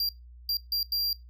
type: tone bursts at uneven times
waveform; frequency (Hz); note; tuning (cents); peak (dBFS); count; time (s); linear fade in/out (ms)
square; 4750; D8; +19; -26; 4; 0-0.09 / 0.49-0.57 / 0.72-0.83 / 0.92-1.13; 2
effects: noise-tail reverb RT60 0.2 s tail -23 dB re dry + added 60 Hz sine -46 dBFS peak until 1.29 s